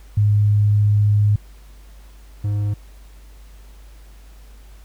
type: tone pair in turn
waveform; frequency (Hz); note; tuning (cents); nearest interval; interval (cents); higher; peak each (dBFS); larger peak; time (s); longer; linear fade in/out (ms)
sine / triangle; 103.9 / 103.06; G#2 / G#2; +1 / -13; unison; 14; first; -12 / -16; first; 0.17-1.36 / 2.44-2.74; first; 5
effects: added 50 Hz sine -40 dBFS peak until 4.84 s + pink hiss -53 dBFS RMS until 4.84 s